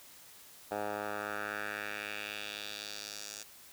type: tone with band-pass filter sweep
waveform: 10% pulse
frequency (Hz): 103.83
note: G#2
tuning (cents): 0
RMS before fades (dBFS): -40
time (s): 0.71-3.43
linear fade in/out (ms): 5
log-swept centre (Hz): 810 to 6700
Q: 2
effects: white hiss -55 dBFS RMS until 3.72 s